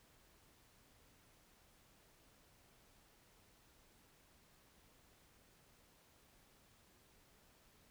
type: silence
effects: pink hiss -69 dBFS RMS until 7.9 s